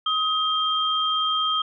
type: tone pair together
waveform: sine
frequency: 1263 / 3189 Hz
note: D#6 / G7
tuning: +26 / +29 cents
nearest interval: octave + major third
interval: 1603 cents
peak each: -23 dBFS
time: 0.06-1.62 s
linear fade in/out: 5 ms
effects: none